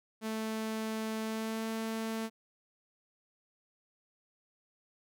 sawtooth tone with pitch glide, 220 to 223.1 Hz, A3 to A3, 0 to +24 cents, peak -30 dBFS, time 0.21-2.3 s, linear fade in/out 50 ms, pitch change +24 cents, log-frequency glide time 1.22-1.66 s, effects none

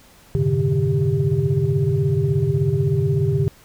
sine tone cluster, 90.8 / 106.2 / 133.1 / 149.4 / 395.2 Hz, F#2 / G#2 / C3 / D3 / G4, -32 / +39 / +30 / +30 / +14 cents, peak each -28 / -24 / -20 / -20 / -23 dBFS, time 0.35-3.48 s, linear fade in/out 0 ms, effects tanh soft clip ceiling -6 dBFS + pink hiss -50 dBFS RMS until 3.64 s

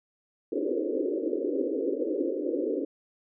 pink band-pass noise, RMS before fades -29 dBFS, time 0.52-2.85 s, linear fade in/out 5 ms, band 270 to 540 Hz, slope 96 dB/octave, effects none

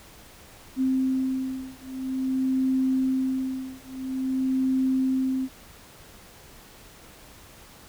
sine beating tone pair, 261.6 / 262.09 Hz, C4 / C4, 0 / +3 cents, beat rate 0.49 Hz, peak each -26 / -26 dBFS, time 0.76-5.49 s, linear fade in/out 50 ms, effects pink hiss -49 dBFS RMS until 7.88 s

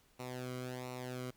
sawtooth tone with flanger, 126.2 Hz, B2, 38 cents sharp, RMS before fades -43 dBFS, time 0.19-1.31 s, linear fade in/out 10 ms, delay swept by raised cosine 0.61 to 1.15 ms, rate 1.4 Hz, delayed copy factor -0.75, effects pink hiss -69 dBFS RMS until 1.36 s

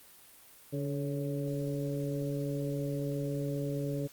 harmonic tone with a mistuned harmonic, 142.9 Hz, D3, 47 cents flat, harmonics 1 / 2 / 3 / 4, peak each -34 / -37 / -39 / -40 dBFS, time 0.72-4.08 s, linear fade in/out 20 ms, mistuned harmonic 4, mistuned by -39 cents, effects white hiss -56 dBFS RMS until 4.12 s + Opus 32 kbps

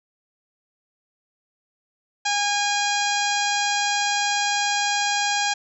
harmonic tone, 817 Hz, G#5, 29 cents flat, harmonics 1 / 2 / 3 / 4 / 5 / 6 / 7 / 8 / 9, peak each -24 / -27 / -29 / -30 / -31 / -32 / -32 / -33 / -34 dBFS, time 2.25-5.54 s, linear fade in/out 10 ms, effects none

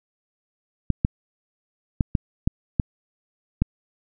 clicks, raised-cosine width 5 ms, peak -6 dBFS, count 7, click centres 0.903 / 1.049 / 2.008 / 2.152 / 2.475 / 2.798 / 3.62 s, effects none

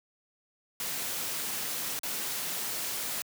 white noise with dropouts, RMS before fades -34 dBFS, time 0.8-3.22 s, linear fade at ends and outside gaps 1 ms, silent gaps 1.991-2.033 s, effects high-pass 100 Hz 12 dB/octave

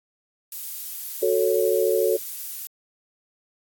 violet noise, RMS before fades -32 dBFS, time 0.52-2.67 s, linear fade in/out 2 ms
sine chord, F# minor, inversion none, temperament just, 370 / 444 / 555 Hz, F#4 / A4 / C#5, 0 / +16 / +2 cents, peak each -23 / -21 / -24 dBFS, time 1.22-2.17 s, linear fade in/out 10 ms
effects AAC 64 kbps

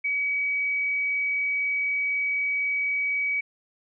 sine tone, 2271 Hz, C#7, 41 cents sharp, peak -23 dBFS, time 0.04-3.41 s, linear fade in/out 10 ms, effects none

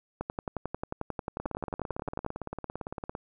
two click trains, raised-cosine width 1 ms, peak -21 / -18 dBFS, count 32 / 24, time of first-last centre 1.4-3.151 / 0.21-2.264 s, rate 17.7 / 11.2 Hz, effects none

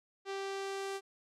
sawtooth tone with low-pass filter sweep, 391.2 Hz, G4, 4 cents flat, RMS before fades -39 dBFS, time 0.25-1.01 s, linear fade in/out 50 ms, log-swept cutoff 5100 to 9300 Hz, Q 0.92, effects none

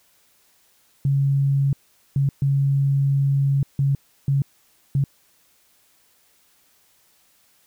sine tone bursts at uneven times, 138.59 Hz, C#3, in tune, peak -16 dBFS, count 6, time 1.05-1.73 / 2.16-2.29 / 2.42-3.63 / 3.79-3.95 / 4.28-4.42 / 4.95-5.04 s, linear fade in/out 2 ms, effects white hiss -60 dBFS RMS until 7.66 s

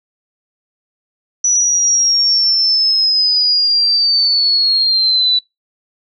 sine linear sweep, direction down, 5920 to 3951 Hz, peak -10 dBFS, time 1.44-5.39 s, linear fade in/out 5 ms, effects noise-tail reverb RT60 0.2 s tail -24 dB re dry

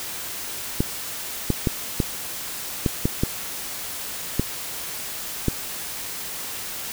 clicks, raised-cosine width 3 ms, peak -6 dBFS, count 9, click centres 0.805 / 1.503 / 1.672 / 2.002 / 2.862 / 3.055 / 3.235 / 4.396 / 5.483 s, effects white hiss -32 dBFS RMS until 6.92 s

